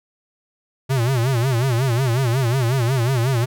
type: tone with vibrato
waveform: square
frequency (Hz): 125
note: B2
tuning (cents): +21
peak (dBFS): -17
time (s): 0.89-3.46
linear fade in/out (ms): 20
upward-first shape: sine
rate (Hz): 5.5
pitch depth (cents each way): 160
effects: none